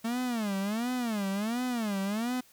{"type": "tone with vibrato", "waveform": "45% pulse", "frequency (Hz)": 221.1, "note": "A3", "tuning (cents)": 9, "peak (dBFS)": -29, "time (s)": [0.04, 2.41], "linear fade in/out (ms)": 10, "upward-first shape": "sine", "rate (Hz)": 1.4, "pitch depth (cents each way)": 230, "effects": ["white hiss -60 dBFS RMS until 2.52 s"]}